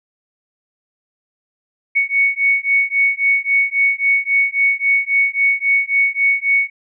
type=beating tone pair; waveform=sine; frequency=2221 / 2224.7 Hz; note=C#7 / C#7; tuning=+3 / +6 cents; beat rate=3.7 Hz; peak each=-16 dBFS; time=1.95-6.7 s; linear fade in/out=20 ms; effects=none